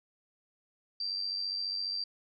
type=tone with amplitude modulation; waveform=sine; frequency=4699 Hz; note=D8; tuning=in tune; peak=-29 dBFS; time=1-2.04 s; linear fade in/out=5 ms; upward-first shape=sine; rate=94.7 Hz; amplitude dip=55%; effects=MP3 64 kbps